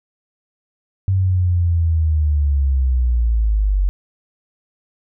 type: linear sweep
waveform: sine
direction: down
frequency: 96.4 to 46.25 Hz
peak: -13 dBFS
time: 1.08-3.89 s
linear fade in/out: 0 ms
effects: none